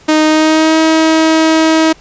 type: tone with pitch glide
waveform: sawtooth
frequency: 310 to 319.3 Hz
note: D#4 to D#4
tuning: -6 to +45 cents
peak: -3 dBFS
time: 0.08-1.93 s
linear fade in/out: 10 ms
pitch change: +51 cents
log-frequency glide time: 0.26-0.79 s
effects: pink hiss -42 dBFS RMS until 2 s + resampled to 16000 Hz